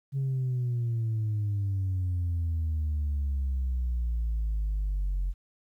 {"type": "exponential sweep", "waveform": "sine", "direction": "down", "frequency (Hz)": [138.1, 44.61], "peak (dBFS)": -24, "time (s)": [0.12, 5.34], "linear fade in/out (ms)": 50, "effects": ["tanh soft clip ceiling -24 dBFS", "11-bit"]}